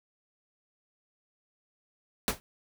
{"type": "noise with exponential decay", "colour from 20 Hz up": "pink", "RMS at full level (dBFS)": -23, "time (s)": [2.28, 2.4], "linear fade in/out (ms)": 0, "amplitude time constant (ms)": 26, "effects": []}